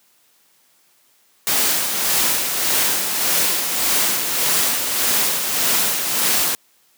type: noise with tremolo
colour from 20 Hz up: white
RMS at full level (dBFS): -17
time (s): 1.47-6.55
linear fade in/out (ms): 0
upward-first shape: sine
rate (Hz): 1.7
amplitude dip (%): 45
effects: white hiss -58 dBFS RMS until 6.97 s + high-pass 150 Hz 12 dB/octave